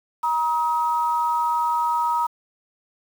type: tone pair together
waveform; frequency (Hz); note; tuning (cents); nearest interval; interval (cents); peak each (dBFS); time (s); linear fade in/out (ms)
sine; 950 / 1268.6; A#5 / D#6; +33 / +33; perfect fourth; 500; -20 / -25; 0.23-2.27; 10
effects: 7-bit